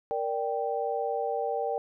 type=chord; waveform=sine; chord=G minor; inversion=first; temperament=equal; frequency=466.2 / 587.3 / 784 Hz; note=Bb4 / D5 / G5; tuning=0 / 0 / 0 cents; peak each=-31 / -33 / -31 dBFS; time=0.11-1.78 s; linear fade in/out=0 ms; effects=none